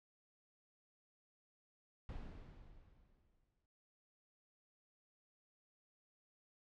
brown noise with exponential decay, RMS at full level -45 dBFS, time 2.09-3.66 s, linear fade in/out 1 ms, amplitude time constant 340 ms, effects low-pass 4000 Hz 12 dB/octave

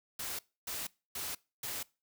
white noise bursts, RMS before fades -39 dBFS, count 4, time 0.19-1.83 s, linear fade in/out 5 ms, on 200 ms, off 280 ms, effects noise-tail reverb RT60 0.3 s tail -23 dB re dry

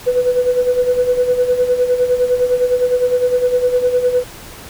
sine tone with tremolo, 496.6 Hz, B4, 9 cents sharp, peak -8 dBFS, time 0.06-4.24 s, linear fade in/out 20 ms, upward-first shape sine, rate 9.8 Hz, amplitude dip 70%, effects tanh soft clip ceiling -5 dBFS + pink hiss -35 dBFS RMS until 4.69 s

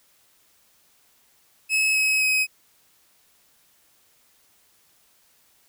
40% pulse tone with pitch steps, 2578 / 2556 / 2534 Hz, E7 / D#7 / D#7, -39 / +46 / +31 cents, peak -18 dBFS, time 1.69-2.47 s, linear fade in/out 50 ms, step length 260 ms, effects white hiss -61 dBFS RMS until 5.68 s

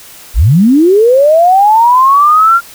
sine linear sweep, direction up, 34.4 to 1400 Hz, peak -3 dBFS, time 0.34-2.61 s, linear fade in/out 50 ms, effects white hiss -34 dBFS RMS until 2.74 s

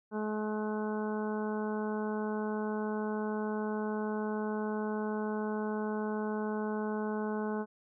harmonic tone, 213.4 Hz, G#3, 47 cents sharp, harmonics 1 / 2 / 3 / 4 / 5 / 6 / 7, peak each -34 / -36 / -44 / -42 / -45 / -51 / -46 dBFS, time 0.11-7.66 s, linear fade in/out 50 ms, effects none

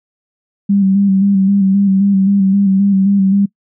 sine tone with vibrato, 196 Hz, G3, in tune, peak -8 dBFS, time 0.69-3.46 s, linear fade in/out 10 ms, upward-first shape square, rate 3.8 Hz, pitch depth 34 cents each way, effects noise-tail reverb RT60 0.1 s tail -23 dB re dry

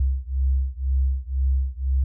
sine beating tone pair, 65.41 / 67.41 Hz, C2 / C#2, 0 / -48 cents, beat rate 2 Hz, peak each -22 / -23 dBFS, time 0-2.04 s, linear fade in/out 5 ms, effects none

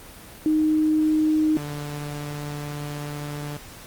sine / sawtooth tone pair in turn, 310 / 146.6 Hz, D#4 / D3, -6 / -3 cents, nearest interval octave + minor second, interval 1297 cents, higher first, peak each -17 / -26 dBFS, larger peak first, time 0.46-1.57 / 1.57-3.57 s, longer second, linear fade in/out 0 ms, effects pink hiss -43 dBFS RMS until 3.86 s + Opus 24 kbps

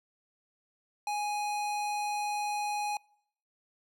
square tone, 831 Hz, G#5, 1 cent sharp, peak -31 dBFS, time 1.07-2.97 s, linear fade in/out 2 ms, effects noise-tail reverb RT60 0.7 s tail -26 dB re dry + low-pass 11000 Hz 12 dB/octave

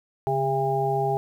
harmonic tone with a mistuned harmonic, 134.6 Hz, C3, 49 cents sharp, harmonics 1 / 3 / 5 / 6, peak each -28 / -26 / -30 / -25 dBFS, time 0.27-1.17 s, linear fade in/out 0 ms, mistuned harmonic 1, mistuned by +56 cents, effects 9-bit

